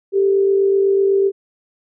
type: tone pair together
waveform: sine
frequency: 392 / 440 Hz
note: G4 / A4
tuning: 0 / 0 cents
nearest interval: major second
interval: 200 cents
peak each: -12 / -23 dBFS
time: 0.12-1.32 s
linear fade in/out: 50 ms
effects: none